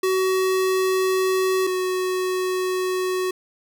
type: tone pair in turn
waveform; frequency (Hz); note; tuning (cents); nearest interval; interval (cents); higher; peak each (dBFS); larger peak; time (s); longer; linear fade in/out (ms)
square; 376 / 370; F#4 / F#4; +28 / 0; unison; 28; first; -19 / -22; first; 0.03-1.67 / 1.67-3.31; neither; 5
effects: none